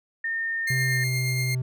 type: tone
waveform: sine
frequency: 1822 Hz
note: A#6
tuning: 40 cents flat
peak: -25 dBFS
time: 0.24-1.04 s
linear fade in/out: 5 ms
type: tone with tremolo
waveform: sawtooth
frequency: 2116 Hz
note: C7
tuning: 19 cents sharp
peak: -23 dBFS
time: 0.67-1.55 s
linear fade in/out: 5 ms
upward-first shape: triangle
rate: 8.5 Hz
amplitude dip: 35%
type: tone with pitch glide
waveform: triangle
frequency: 130.81 to 128.04 Hz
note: C3 to C3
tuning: 0 to -37 cents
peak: -22 dBFS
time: 0.7-1.62 s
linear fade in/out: 5 ms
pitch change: -37 cents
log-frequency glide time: 0.88-1 s
effects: none